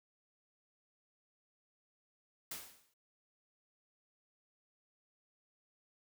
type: noise with exponential decay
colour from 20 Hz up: white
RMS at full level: -41 dBFS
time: 2.51-2.94 s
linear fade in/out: 5 ms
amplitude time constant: 93 ms
effects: none